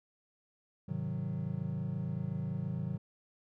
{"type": "chord", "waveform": "triangle", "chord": "Ab dominant seventh", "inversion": "none", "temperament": "equal with one note detuned", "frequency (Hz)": [103.83, 130.81, 156.46, 185], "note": ["Ab2", "C3", "Eb3", "Gb3"], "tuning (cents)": [0, 0, 10, 0], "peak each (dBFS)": [-40, -37, -36, -37], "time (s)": [0.88, 2.98], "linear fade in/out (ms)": 10, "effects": []}